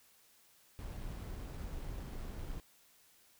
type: noise with sample-and-hold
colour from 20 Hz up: brown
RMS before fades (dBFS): -43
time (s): 0.79-2.6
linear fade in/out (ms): 0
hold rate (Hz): 6300
effects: white hiss -66 dBFS RMS until 3.39 s